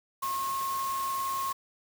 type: tone in noise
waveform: sine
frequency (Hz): 1080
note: C#6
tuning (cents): -45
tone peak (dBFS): -29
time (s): 0.22-1.53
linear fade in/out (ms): 10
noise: white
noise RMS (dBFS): -40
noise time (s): 0.22-1.53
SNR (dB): +8
effects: none